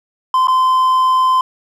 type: tone with dropouts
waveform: triangle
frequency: 1032 Hz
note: C6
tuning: 24 cents flat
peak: -8 dBFS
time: 0.34-1.41 s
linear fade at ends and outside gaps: 2 ms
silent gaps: 0.472-0.482 s
effects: none